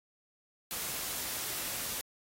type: noise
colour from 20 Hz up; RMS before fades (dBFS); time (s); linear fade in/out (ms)
white; -37; 0.71-2.01; 0
effects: AAC 48 kbps